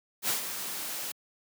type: noise with ADSR envelope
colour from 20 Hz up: white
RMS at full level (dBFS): -27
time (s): 0.22-1.12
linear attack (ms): 68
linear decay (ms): 120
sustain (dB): -9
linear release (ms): 7
effects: high-pass 150 Hz 12 dB/octave